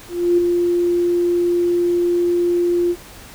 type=tone with ADSR envelope; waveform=sine; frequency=349.2 Hz; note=F4; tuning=in tune; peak=-10 dBFS; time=0.08-2.96 s; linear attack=300 ms; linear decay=7 ms; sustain=-4 dB; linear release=56 ms; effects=pink hiss -40 dBFS RMS until 3.34 s